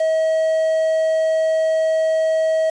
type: tone with quantisation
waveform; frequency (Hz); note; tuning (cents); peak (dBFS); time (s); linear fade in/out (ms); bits
triangle; 639; D#5; +46; -13; 0-2.7; 5; 6
effects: resampled to 22050 Hz